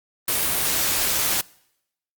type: noise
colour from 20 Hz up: white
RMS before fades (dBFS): -22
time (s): 0.28-1.41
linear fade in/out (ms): 2
effects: noise-tail reverb RT60 0.8 s tail -24 dB re dry + Opus 32 kbps